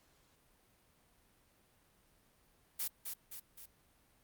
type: noise with echo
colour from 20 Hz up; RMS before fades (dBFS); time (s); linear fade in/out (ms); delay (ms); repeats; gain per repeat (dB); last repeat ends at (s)
blue; -37; 2.79-2.88; 10; 260; 3; -5; 3.66
effects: pink hiss -70 dBFS RMS until 4.23 s + Opus 48 kbps